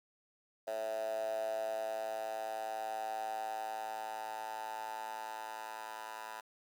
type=tone with high-pass filter sweep; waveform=10% pulse; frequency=110 Hz; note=A2; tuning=in tune; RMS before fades=-40 dBFS; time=0.67-6.41 s; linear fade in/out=10 ms; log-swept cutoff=620 to 1000 Hz; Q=9.2; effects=10-bit